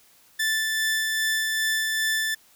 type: tone with tremolo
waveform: sawtooth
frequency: 1760 Hz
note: A6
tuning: in tune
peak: -18 dBFS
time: 0.39-2.35 s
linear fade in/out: 10 ms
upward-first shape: sine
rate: 2.5 Hz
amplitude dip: 25%
effects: white hiss -57 dBFS RMS until 2.55 s